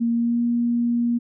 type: tone with pitch glide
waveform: sine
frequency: 233.1 to 237.4 Hz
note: A#3 to A#3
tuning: 0 to +32 cents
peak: -18 dBFS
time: 0-1.19 s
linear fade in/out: 20 ms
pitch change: +32 cents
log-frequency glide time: 0.11-0.41 s
effects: none